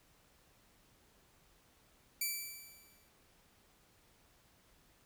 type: tone with exponential decay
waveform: 5% pulse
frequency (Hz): 2323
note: D7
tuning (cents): -20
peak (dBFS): -23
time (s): 2.21-3.09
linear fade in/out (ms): 5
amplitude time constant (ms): 190
effects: pink hiss -68 dBFS RMS until 5.05 s